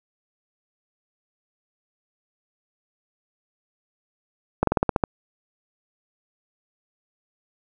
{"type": "slowing click train", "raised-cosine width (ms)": 1, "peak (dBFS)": -4, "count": 8, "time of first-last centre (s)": [4.63, 5.038], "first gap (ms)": 43, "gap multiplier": 1.1, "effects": []}